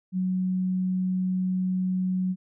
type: tone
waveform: sine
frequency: 185 Hz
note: F#3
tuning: in tune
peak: -23 dBFS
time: 0.12-2.36 s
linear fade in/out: 50 ms
effects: none